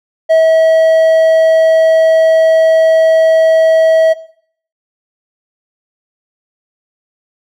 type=tone; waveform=triangle; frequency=645 Hz; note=E5; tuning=38 cents flat; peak=-3 dBFS; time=0.29-4.14 s; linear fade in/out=20 ms; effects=noise-tail reverb RT60 0.6 s tail -18 dB re dry